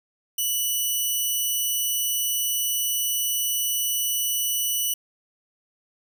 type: tone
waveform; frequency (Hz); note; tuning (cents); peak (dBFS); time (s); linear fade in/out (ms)
5% pulse; 2960; F#7; 0; -14; 0.38-4.94; 5
effects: none